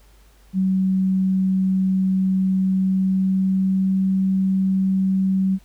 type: tone with pitch glide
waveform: sine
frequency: 189.1 to 190.64 Hz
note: F#3 to G3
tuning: +38 to -48 cents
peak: -16 dBFS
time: 0.53-5.59 s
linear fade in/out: 50 ms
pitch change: +14 cents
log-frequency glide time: 2.63-4.02 s
effects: added 50 Hz sine -49 dBFS peak until 5.64 s + pink hiss -57 dBFS RMS until 5.64 s